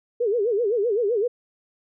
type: tone with vibrato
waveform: sine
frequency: 440 Hz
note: A4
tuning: in tune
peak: -19 dBFS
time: 0.2-1.28 s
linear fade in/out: 10 ms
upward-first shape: sine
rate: 7.8 Hz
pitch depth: 200 cents each way
effects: none